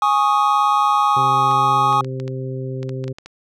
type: chord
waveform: triangle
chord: Ab suspended fourth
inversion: none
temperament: just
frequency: 830.6 / 1107.5 / 1245.9 Hz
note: Ab5 / Db6 / Eb6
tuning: 0 / -2 / +2 cents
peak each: -16 dBFS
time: 0.02-2.01 s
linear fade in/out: 2 ms
type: harmonic tone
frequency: 130.81 Hz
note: C3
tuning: in tune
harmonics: 1 / 2 / 3 / 4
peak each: -25 / -33 / -30 / -35 dBFS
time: 1.16-3.13 s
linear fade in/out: 10 ms
type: clicks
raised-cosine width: 0.2 ms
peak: -19 dBFS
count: 11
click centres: 1.513 / 1.928 / 2.046 / 2.2 / 2.279 / 2.83 / 2.893 / 3.041 / 3.08 / 3.185 / 3.26 s
effects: none